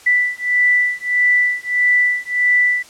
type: beating tone pair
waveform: sine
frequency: 1975.5 / 1977.1 Hz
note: B6 / B6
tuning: 0 / +1 cents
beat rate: 1.6 Hz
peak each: -16 dBFS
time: 0.06-2.83 s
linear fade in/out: 10 ms
effects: white hiss -43 dBFS RMS until 2.89 s + low-pass 9000 Hz 12 dB/octave